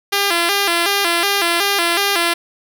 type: tone with vibrato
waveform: 5% pulse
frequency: 370 Hz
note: F#4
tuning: in tune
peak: -3 dBFS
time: 0.12-2.34 s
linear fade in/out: 10 ms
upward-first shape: square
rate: 2.7 Hz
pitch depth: 140 cents each way
effects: none